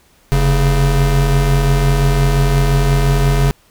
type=tone pair together; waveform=square; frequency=44.45 / 139.1 Hz; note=F1 / C#3; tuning=+31 / +6 cents; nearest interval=octave + minor sixth; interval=1975 cents; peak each=-14 dBFS; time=0.32-3.51 s; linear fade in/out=0 ms; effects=pink hiss -52 dBFS RMS until 3.7 s